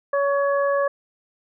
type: harmonic tone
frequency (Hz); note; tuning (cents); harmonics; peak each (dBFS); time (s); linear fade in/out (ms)
562; C#5; +24; 1 / 2 / 3; -19 / -25 / -29; 0.13-0.88; 5
effects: none